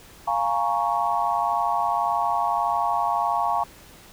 sine chord, Bb minor seventh, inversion second, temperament equal, 698.5 / 830.6 / 932.3 / 1108.7 Hz, F5 / Ab5 / Bb5 / Db6, 0 / 0 / 0 / 0 cents, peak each -26 dBFS, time 0.27-3.64 s, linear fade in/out 10 ms, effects pink hiss -48 dBFS RMS until 4.12 s

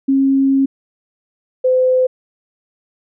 sine tone pair in turn, 271 / 511.6 Hz, C#4 / C5, -39 / -39 cents, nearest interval major seventh, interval 1100 cents, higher second, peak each -10 dBFS, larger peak neither, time 0.08-0.66 / 1.64-2.07 s, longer first, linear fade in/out 10 ms, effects none

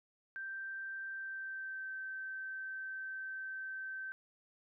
sine tone with pitch glide, 1568 to 1548.2 Hz, G6 to G6, 0 to -22 cents, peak -40 dBFS, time 0.36-4.12 s, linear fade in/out 0 ms, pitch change -22 cents, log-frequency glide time 1.12-1.91 s, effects none

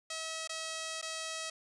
5% pulse tone with dropouts, 643 Hz, E5, 43 cents flat, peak -26 dBFS, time 0.1-1.5 s, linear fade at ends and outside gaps 5 ms, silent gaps 0.475-0.493 / 1.015-1.025 s, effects resampled to 24000 Hz

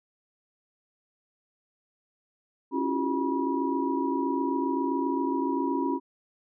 sine tone cluster, 274.4 / 328.3 / 355.9 / 395.3 / 968 Hz, C#4 / E4 / F4 / G4 / B5, -17 / -7 / +33 / +15 / -35 cents, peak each -28 / -33 / -32 / -36 / -31 dBFS, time 2.71-6 s, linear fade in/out 50 ms, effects none

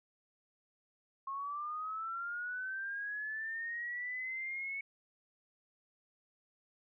sine linear sweep, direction up, 1077 to 2217 Hz, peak -37 dBFS, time 1.27-4.81 s, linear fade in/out 5 ms, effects none

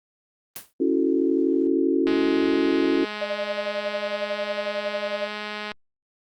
white noise with exponential decay, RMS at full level -31 dBFS, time 0.56-0.73 s, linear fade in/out 0 ms, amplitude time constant 35 ms
sine chord, F# minor seventh, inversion second, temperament equal, 277.2 / 329.6 / 370 / 440 Hz, C#4 / E4 / F#4 / A4, 0 / 0 / 0 / 0 cents, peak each -23 / -23 / -24 / -28 dBFS, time 0.8-3.05 s, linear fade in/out 5 ms
click train, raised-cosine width 0.3 ms, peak -16 dBFS, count 767, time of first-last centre 2.07-5.718 s, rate 210 Hz
sine tone with tremolo, 605 Hz, D#5, 49 cents flat, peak -23 dBFS, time 3.21-5.28 s, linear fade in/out 5 ms, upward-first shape sine, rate 11 Hz, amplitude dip 85%
effects Opus 24 kbps

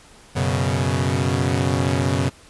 sawtooth chord, F# suspended fourth, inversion none, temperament equal, 92.5 / 123.47 / 138.59 Hz, F#2 / B2 / C#3, 0 / 0 / 0 cents, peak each -19 dBFS, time 0.35-2.3 s, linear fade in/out 20 ms, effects pink hiss -48 dBFS RMS until 2.49 s + resampled to 24000 Hz

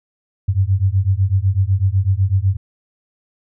sine beating tone pair, 92.5 / 100.5 Hz, F#2 / G2, 0 / +44 cents, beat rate 8 Hz, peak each -16 dBFS, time 0.48-2.57 s, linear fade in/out 10 ms, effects none

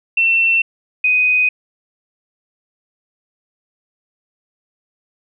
sine tone pair in turn, 2695 / 2499 Hz, E7 / D#7, +38 / +7 cents, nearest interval minor second, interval 131 cents, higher first, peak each -11 dBFS, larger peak neither, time 0.17-0.62 / 1.04-1.49 s, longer neither, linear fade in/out 5 ms, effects none

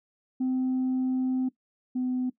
sine tone pair in turn, 257.8 / 253.2 Hz, C4 / B3, -26 / +43 cents, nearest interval unison, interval 31 cents, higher first, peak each -22 / -24 dBFS, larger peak first, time 0.4-1.49 / 1.95-2.3 s, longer first, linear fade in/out 10 ms, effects noise-tail reverb RT60 0.1 s tail -18 dB re dry + tanh soft clip ceiling -22 dBFS

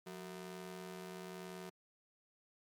sawtooth ring-modulated tone, 277.2 Hz, C#4, in tune, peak -39 dBFS, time 0.06-1.7 s, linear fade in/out 10 ms, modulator 98.1 Hz, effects MP3 96 kbps

